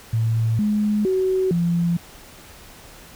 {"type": "tone with pitch steps", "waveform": "sine", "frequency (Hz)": [112.9, 210, 375.8, 171.4], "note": ["A2", "G#3", "F#4", "F3"], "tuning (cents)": [45, 19, 27, -32], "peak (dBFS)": -17, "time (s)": [0.13, 1.97], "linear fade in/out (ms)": 5, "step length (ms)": 460, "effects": ["pink hiss -44 dBFS RMS until 3.15 s"]}